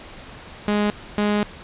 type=tone pair in turn; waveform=sawtooth; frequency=207.7 / 207.7 Hz; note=G#3 / G#3; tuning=0 / 0 cents; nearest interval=unison; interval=0 cents; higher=neither; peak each=-14 dBFS; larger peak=neither; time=0.68-0.9 / 1.18-1.43 s; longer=second; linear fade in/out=0 ms; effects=pink hiss -40 dBFS RMS until 1.63 s + resampled to 8000 Hz